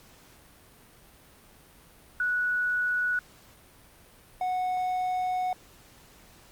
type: tone pair in turn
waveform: sine / triangle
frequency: 1471 / 735.5 Hz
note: F#6 / F#5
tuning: -11 / -11 cents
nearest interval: octave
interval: 1200 cents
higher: first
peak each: -24 dBFS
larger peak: neither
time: 2.2-3.19 / 4.41-5.53 s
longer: second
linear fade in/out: 2 ms
effects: pink hiss -55 dBFS RMS until 6.51 s + Opus 48 kbps